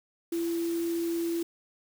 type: tone in noise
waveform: sine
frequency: 336.8 Hz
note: E4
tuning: 37 cents sharp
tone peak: -27 dBFS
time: 0.32-1.43 s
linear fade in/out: 5 ms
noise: white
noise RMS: -44 dBFS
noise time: 0.32-1.43 s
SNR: +14 dB
effects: none